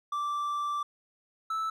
triangle tone pair in turn, 1170 / 1313.3 Hz, D6 / E6, -7 / -7 cents, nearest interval major second, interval 200 cents, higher second, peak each -27 dBFS, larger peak neither, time 0.12-0.83 / 1.5-1.7 s, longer first, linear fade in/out 5 ms, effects none

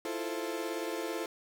35% pulse chord, F major seventh, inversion third, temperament equal with one note detuned, 329.6 / 347.6 / 440 / 523.3 Hz, E4 / F4 / A4 / C5, 0 / -8 / 0 / 0 cents, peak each -37 / -39 / -37 / -39 dBFS, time 0.05-1.26 s, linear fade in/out 2 ms, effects none

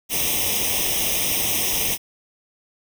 white noise with comb filter, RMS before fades -22 dBFS, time 0.09-1.98 s, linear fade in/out 50 ms, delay 0.34 ms, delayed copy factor +1, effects none

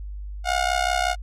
sawtooth tone with amplitude modulation, 719 Hz, F#5, 50 cents flat, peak -13 dBFS, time 0.44-1.16 s, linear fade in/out 50 ms, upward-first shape sine, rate 65.5 Hz, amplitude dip 85%, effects added 50 Hz sine -31 dBFS peak until 1.22 s + low-pass 8000 Hz 12 dB/octave

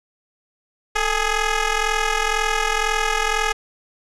10% pulse ring-modulated tone, 420 Hz, G#4, 19 cents sharp, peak -7 dBFS, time 0.95-3.53 s, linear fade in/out 10 ms, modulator 399 Hz, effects low-pass 8000 Hz 12 dB/octave

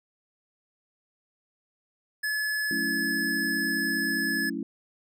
square tone, 1712 Hz, A6, 48 cents flat, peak -27 dBFS, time 2.23-4.5 s, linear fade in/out 10 ms
sine chord, F# minor seventh, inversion none, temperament equal with one note detuned, 185 / 220 / 279.6 / 329.6 Hz, F#3 / A3 / C#4 / E4, 0 / 0 / +15 / 0 cents, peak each -39 / -35 / -33 / -35 dBFS, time 2.71-4.63 s, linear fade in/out 2 ms
effects none

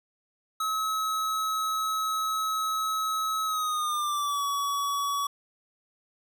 square tone with pitch glide, 1286 to 1132.5 Hz, E6 to C#6, -43 to +37 cents, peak -27 dBFS, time 0.6-5.27 s, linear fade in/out 5 ms, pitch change -220 cents, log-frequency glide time 3.45-4.44 s, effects none

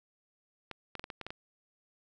clicks, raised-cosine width 0.3 ms, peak -24 dBFS, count 8, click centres 0.713 / 0.953 / 0.995 / 1.041 / 1.102 / 1.213 / 1.266 / 1.305 s, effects none

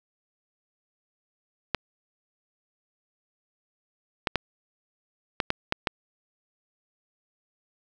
clicks, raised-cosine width 0.3 ms, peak -7 dBFS, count 7, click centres 1.747 / 4.272 / 4.357 / 5.402 / 5.504 / 5.724 / 5.872 s, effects none

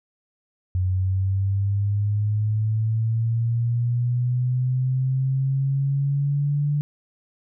sine linear sweep, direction up, 91.2 to 146.83 Hz, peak -19 dBFS, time 0.75-6.81 s, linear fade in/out 0 ms, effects none

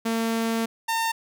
sawtooth tone pair in turn, 227 / 908 Hz, A#3 / A#5, -46 / -46 cents, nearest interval 2 octaves, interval 2400 cents, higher second, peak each -19 dBFS, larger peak neither, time 0.05-0.66 / 0.88-1.12 s, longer first, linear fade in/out 10 ms, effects none

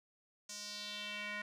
square tone with band-pass filter sweep, 207.7 Hz, G#3, in tune, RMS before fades -44 dBFS, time 0.49-1.42 s, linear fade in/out 5 ms, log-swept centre 6400 to 1900 Hz, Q 2.7, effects none

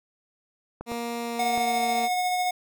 clicks, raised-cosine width 1 ms, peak -21 dBFS, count 3, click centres 0.81 / 0.918 / 1.577 s
15% pulse tone with pitch glide, 235.4 to 231.2 Hz, A#3 to A#3, +17 to -14 cents, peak -23 dBFS, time 0.86-2.09 s, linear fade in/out 50 ms, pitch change -31 cents, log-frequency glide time 1.2-1.83 s
square tone with tremolo, 727 Hz, F#5, 31 cents flat, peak -23 dBFS, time 1.39-2.51 s, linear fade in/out 5 ms, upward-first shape sine, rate 14 Hz, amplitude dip 25%
effects none

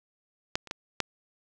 clicks, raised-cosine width 0.2 ms, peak -9 / -28 / -15 / -8 dBFS, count 4, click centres 0.555 / 0.673 / 0.711 / 1.003 s, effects none

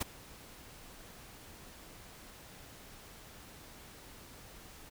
pink noise with ADSR envelope, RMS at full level -31 dBFS, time 0-4.9 s, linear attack 16 ms, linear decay 15 ms, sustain -22 dB, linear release 18 ms, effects none

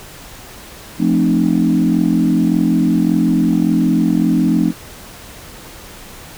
sine chord, F dominant seventh, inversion none, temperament equal with one note detuned, 174.61 / 220 / 261.6 / 305.1 Hz, F3 / A3 / C4 / Eb4, 0 / 0 / 0 / -34 cents, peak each -16 dBFS, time 0.98-4.73 s, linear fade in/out 50 ms, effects tanh soft clip ceiling -3 dBFS + pink hiss -36 dBFS RMS until 6.37 s

